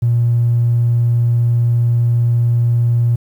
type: tone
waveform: triangle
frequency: 118.5 Hz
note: A#2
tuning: 29 cents sharp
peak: -7 dBFS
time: 0.02-3.16 s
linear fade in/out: 10 ms
effects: tanh soft clip ceiling -8 dBFS + 8-bit